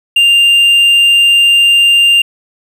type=tone; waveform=triangle; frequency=2794 Hz; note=F7; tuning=in tune; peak=-3 dBFS; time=0.16-2.22 s; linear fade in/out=5 ms; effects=none